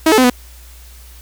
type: tone with pitch steps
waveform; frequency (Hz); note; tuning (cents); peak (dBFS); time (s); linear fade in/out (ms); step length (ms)
sawtooth; 319.2 / 434.3 / 256.1 / 247.4; D#4 / A4 / C4 / B3; +44 / -23 / -37 / +3; -4; 0.06-0.3; 5; 60
effects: added 60 Hz sine -37 dBFS peak until 1.21 s + white hiss -44 dBFS RMS until 1.21 s